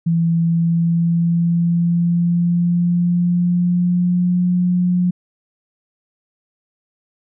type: tone with pitch glide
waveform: sine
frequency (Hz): 166.9 to 178.88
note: E3 to F3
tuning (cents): +22 to +42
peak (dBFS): -13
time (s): 0.06-5.11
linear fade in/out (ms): 10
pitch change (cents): +120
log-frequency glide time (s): 0.42-4.45
effects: none